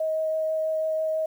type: tone with vibrato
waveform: sine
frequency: 632 Hz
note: D#5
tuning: 27 cents sharp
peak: -23 dBFS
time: 0-1.26 s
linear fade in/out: 5 ms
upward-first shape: triangle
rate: 6.1 Hz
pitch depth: 9 cents each way
effects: 9-bit